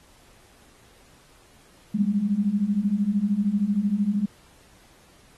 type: beating tone pair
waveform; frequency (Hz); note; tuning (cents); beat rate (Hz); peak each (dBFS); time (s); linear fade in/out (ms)
sine; 195.4 / 208.4; G3 / G#3; -5 / +6; 13; -25 / -22; 1.94-4.26; 10
effects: pink hiss -56 dBFS RMS until 5.37 s + AAC 32 kbps